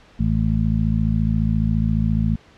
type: harmonic tone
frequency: 54.5 Hz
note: A1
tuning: 16 cents flat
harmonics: 1 / 2 / 3 / 4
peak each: -22 / -22 / -22 / -22 dBFS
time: 0.19-2.36 s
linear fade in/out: 10 ms
effects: pink hiss -50 dBFS RMS until 2.57 s + low-pass 4000 Hz 12 dB/octave